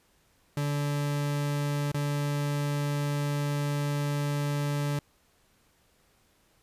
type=tone with dropouts; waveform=40% pulse; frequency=144.9 Hz; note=D3; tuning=23 cents flat; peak=-26 dBFS; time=0.57-4.99 s; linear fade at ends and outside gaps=2 ms; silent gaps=1.917-1.944 s; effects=pink hiss -66 dBFS RMS until 6.62 s + resampled to 32000 Hz